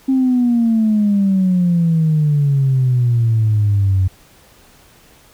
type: exponential sweep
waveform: sine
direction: down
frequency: 268.1 to 92.5 Hz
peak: -10 dBFS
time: 0.08-4.08 s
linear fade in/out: 10 ms
effects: tanh soft clip ceiling -7 dBFS + pink hiss -48 dBFS RMS until 5.33 s